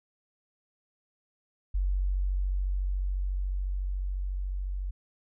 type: tone with level ramp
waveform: sine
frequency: 47 Hz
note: F#1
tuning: 28 cents sharp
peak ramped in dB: -24 to -30 dBFS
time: 1.74-4.91 s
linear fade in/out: 10 ms
effects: none